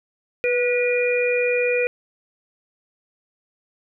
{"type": "harmonic tone with a mistuned harmonic", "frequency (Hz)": 485.8, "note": "B4", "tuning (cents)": -29, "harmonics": [1, 3, 4, 5], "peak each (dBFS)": [-19, -33, -32, -23], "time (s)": [0.44, 1.87], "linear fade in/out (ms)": 0, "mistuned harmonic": 1, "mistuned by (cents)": 17, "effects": []}